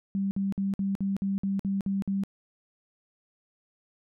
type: tone bursts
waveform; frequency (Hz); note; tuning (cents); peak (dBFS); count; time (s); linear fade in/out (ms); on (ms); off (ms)
sine; 196; G3; 0; -25; 10; 0.15-2.236; 0; 160; 54
effects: none